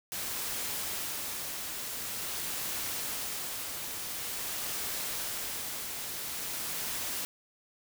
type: noise with tremolo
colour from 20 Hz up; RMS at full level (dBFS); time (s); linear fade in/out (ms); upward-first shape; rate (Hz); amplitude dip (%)
white; -35; 0.12-7.25; 0; sine; 0.47; 30
effects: none